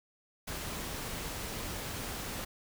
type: noise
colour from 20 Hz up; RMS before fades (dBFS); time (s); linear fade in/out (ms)
pink; -39; 0.47-2.45; 10
effects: none